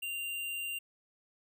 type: tone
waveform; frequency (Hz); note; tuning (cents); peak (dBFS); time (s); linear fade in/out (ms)
square; 2782; F7; -7; -36; 0.02-0.79; 10
effects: none